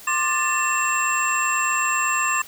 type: tone cluster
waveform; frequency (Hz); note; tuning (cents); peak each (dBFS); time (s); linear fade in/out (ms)
sine; 1062 / 1190 / 1763 / 2693 / 7480; C6 / D6 / A6 / E7 / A#8; +25 / +22 / +3 / +36 / +5; -25; 0.07-2.42; 5
effects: tanh soft clip ceiling -9 dBFS + white hiss -43 dBFS RMS until 2.47 s